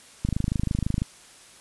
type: click train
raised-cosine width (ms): 5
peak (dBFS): -12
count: 21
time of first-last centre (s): 0.25-1.019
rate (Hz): 26
effects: white hiss -50 dBFS RMS until 1.6 s + resampled to 24000 Hz